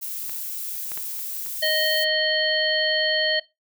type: noise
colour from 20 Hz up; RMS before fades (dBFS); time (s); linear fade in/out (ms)
violet; -31; 0.01-2.05; 20
type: clicks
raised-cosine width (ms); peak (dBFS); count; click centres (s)
0.3; -22 / -21 / -20 / -30 / -28; 5; 0.295 / 0.918 / 0.975 / 1.191 / 1.462
type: harmonic tone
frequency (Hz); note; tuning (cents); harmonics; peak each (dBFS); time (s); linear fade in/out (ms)
622.3; D#5; 0; 1 / 3 / 5 / 7; -25 / -25 / -25 / -25; 1.62-3.4; 10
effects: noise-tail reverb RT60 0.2 s tail -18 dB re dry